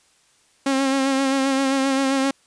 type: tone with vibrato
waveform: sawtooth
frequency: 270 Hz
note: C#4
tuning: 45 cents flat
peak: -14 dBFS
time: 0.66-2.31 s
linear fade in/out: 5 ms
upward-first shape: sine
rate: 7.6 Hz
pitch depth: 33 cents each way
effects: white hiss -59 dBFS RMS until 2.46 s + resampled to 22050 Hz